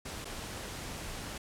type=noise with dropouts; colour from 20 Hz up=pink; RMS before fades=-41 dBFS; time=0.05-1.38 s; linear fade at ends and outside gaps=5 ms; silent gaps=0.246-0.253 s; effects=low-pass 11000 Hz 12 dB/octave